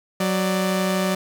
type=tone pair together; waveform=sawtooth; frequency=186.4 / 591.8 Hz; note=F#3 / D5; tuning=+13 / +13 cents; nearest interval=octave + minor sixth; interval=2000 cents; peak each=-17 / -21 dBFS; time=0.2-1.15 s; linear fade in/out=5 ms; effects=none